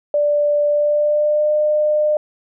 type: tone with pitch glide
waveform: sine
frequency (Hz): 587.3 to 603.8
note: D5 to D5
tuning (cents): 0 to +48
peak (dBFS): -13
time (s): 0.14-2.17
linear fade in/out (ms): 2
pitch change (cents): +48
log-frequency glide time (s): 0.67-1.53
effects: none